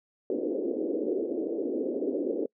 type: band-pass noise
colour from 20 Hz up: pink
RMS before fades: -30 dBFS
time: 0.3-2.46 s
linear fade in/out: 2 ms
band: 270 to 510 Hz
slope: 48 dB/octave
effects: noise-tail reverb RT60 0.1 s tail -26 dB re dry